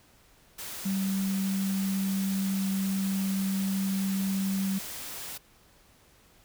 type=tone in noise; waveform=sine; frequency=193.5 Hz; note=G3; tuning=22 cents flat; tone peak=-26 dBFS; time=0.85-4.79 s; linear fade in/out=10 ms; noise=white; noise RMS=-39 dBFS; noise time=0.58-5.38 s; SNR=+10 dB; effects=pink hiss -60 dBFS RMS until 6.44 s